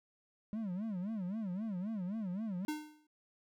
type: tone with vibrato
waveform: triangle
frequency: 200 Hz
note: G3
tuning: 35 cents sharp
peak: -34 dBFS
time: 0.53-2.65 s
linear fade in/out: 0 ms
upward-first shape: sine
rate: 3.8 Hz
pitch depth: 220 cents each way
type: tone with exponential decay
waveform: square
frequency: 303.7 Hz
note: D#4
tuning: 42 cents flat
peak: -33 dBFS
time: 2.68-3.07 s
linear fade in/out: 5 ms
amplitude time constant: 83 ms
effects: none